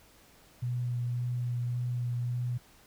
sine tone with vibrato, 122 Hz, B2, 21 cents flat, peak -29 dBFS, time 0.62-2.58 s, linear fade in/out 10 ms, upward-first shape sine, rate 1.8 Hz, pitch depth 12 cents each way, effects pink hiss -59 dBFS RMS until 2.86 s

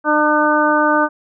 harmonic tone, 301.3 Hz, D4, 44 cents sharp, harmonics 1 / 2 / 3 / 4 / 5, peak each -18 / -18 / -18 / -18 / -18 dBFS, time 0.04-1.09 s, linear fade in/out 50 ms, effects none

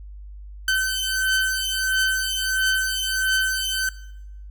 sawtooth beating tone pair, 1532 / 1533.5 Hz, G6 / G6, -40 / -38 cents, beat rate 1.5 Hz, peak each -20 / -20 dBFS, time 0.68-3.89 s, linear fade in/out 2 ms, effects noise-tail reverb RT60 0.8 s tail -18 dB re dry + added 50 Hz sine -36 dBFS peak until 4.5 s

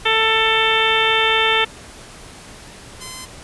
harmonic tone, 444 Hz, A4, 16 cents sharp, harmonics 1 / 2 / 3 / 4 / 5 / 6 / 7 / 8, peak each -22 / -22 / -22 / -22 / -22 / -22 / -22 / -22 dBFS, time 0.05-1.65 s, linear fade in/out 10 ms
5% pulse tone, 1030 Hz, C6, 28 cents flat, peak -19 dBFS, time 3-3.26 s, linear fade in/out 20 ms
effects pink hiss -39 dBFS RMS until 3.43 s + resampled to 24000 Hz

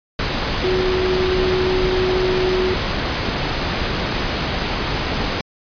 sine tone in noise, 370 Hz, F#4, in tune, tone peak -17 dBFS, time 0.64-2.74 s, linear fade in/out 2 ms, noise pink, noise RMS -21 dBFS, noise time 0.19-5.41 s, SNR +1 dB, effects resampled to 11025 Hz

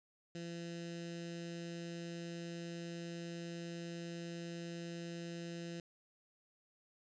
15% pulse tone with notch filter, 170 Hz, F3, 46 cents flat, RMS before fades -45 dBFS, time 0.35-5.8 s, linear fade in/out 2 ms, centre 950 Hz, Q 0.5, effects resampled to 16000 Hz

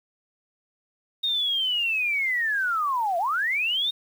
sine linear two-way sweep, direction down then up, 3729 to 659.3 to 3729 Hz, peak -22 dBFS, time 1.23-3.91 s, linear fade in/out 10 ms, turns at 3.18 s, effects 8-bit

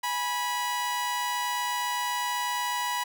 sawtooth tone pair together, 831.1 / 979 Hz, G#5 / B5, +1 / -15 cents, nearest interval minor third, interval 284 cents, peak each -32 / -24 dBFS, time 0.03-3.04 s, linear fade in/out 10 ms, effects none

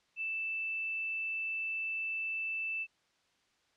sine tone, 2646 Hz, E7, 6 cents sharp, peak -33 dBFS, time 0.16-2.87 s, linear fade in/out 50 ms, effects white hiss -72 dBFS RMS until 3.76 s + low-pass 5000 Hz 12 dB/octave

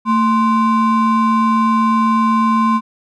triangle ring-modulated tone, 635 Hz, D#5, 35 cents sharp, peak -6 dBFS, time 0.05-2.81 s, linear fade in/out 50 ms, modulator 411 Hz, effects none

